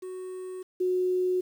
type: tone pair in turn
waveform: triangle / sine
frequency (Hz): 370 / 366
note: F#4 / F#4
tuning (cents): 0 / -19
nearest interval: unison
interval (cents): 19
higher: first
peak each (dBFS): -33 / -23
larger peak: second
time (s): 0.02-0.63 / 0.8-1.41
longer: neither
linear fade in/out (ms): 10
effects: 9-bit